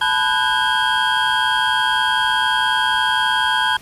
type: tone cluster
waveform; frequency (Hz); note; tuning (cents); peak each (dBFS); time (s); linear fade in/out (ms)
triangle; 872 / 996 / 1484 / 1615 / 3238; A5 / B5 / F#6 / G#6 / G#7; -16 / +14 / +5 / -49 / -45; -20; 0.01-3.77; 5
effects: pink hiss -43 dBFS RMS until 3.81 s + resampled to 32000 Hz